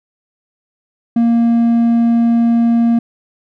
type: tone with hard clipping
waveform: sine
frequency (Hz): 233.1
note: A#3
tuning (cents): 0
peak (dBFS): -10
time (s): 1.16-2.99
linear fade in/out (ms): 5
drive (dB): 3
effects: none